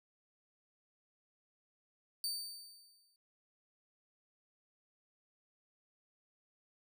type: tone with exponential decay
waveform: sawtooth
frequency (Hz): 4596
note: D8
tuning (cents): -38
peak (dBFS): -31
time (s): 2.24-3.16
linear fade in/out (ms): 1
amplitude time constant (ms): 200
effects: none